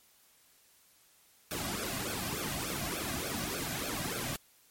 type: noise with flanger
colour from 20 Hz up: pink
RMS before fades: -36 dBFS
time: 1.51-4.36 s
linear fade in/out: 0 ms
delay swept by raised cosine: 1 to 2.3 ms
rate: 3.4 Hz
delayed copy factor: -1
effects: white hiss -64 dBFS RMS until 4.7 s + MP3 64 kbps